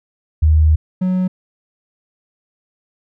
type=tone pair in turn; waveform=sine / triangle; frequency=77.78 / 184.35 Hz; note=D#2 / F#3; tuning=0 / -6 cents; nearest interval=octave + minor third; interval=1494 cents; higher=second; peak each=-8 / -12 dBFS; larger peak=first; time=0.42-0.76 / 1.01-1.28 s; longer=first; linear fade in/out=10 ms; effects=none